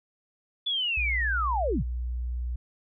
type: linear sweep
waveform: sine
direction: down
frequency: 3477 to 79 Hz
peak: -25 dBFS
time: 0.66-1.83 s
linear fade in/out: 10 ms
type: tone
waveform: sine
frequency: 60.8 Hz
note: B1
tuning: 26 cents flat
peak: -28 dBFS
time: 0.97-2.56 s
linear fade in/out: 5 ms
effects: none